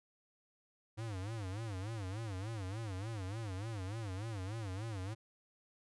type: tone with vibrato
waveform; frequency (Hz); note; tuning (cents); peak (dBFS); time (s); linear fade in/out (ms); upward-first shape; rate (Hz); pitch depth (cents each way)
square; 103; G#2; -14; -40; 0.97-5.15; 20; sine; 3.4; 200
effects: resampled to 24000 Hz